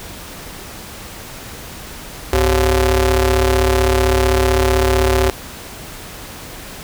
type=ring-modulated tone; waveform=sawtooth; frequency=159.9 Hz; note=D#3; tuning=48 cents sharp; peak=-5 dBFS; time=2.33-5.3 s; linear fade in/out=0 ms; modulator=222 Hz; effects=pink hiss -33 dBFS RMS until 6.83 s

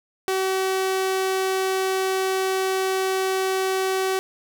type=tone; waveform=sawtooth; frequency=380 Hz; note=F#4; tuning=46 cents sharp; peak=-17 dBFS; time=0.28-4.19 s; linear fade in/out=0 ms; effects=none

